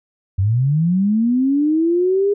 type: linear sweep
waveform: sine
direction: up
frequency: 90.5 to 411.6 Hz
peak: -13 dBFS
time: 0.38-2.34 s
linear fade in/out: 10 ms
effects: none